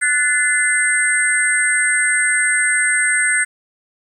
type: tone cluster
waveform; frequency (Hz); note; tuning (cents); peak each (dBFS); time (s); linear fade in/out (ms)
sine; 1477 / 1743 / 2058 / 8500; F#6 / A6 / C7 / C9; -3 / -17 / -29 / +26; -19; 0.01-3.45; 20
effects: 8-bit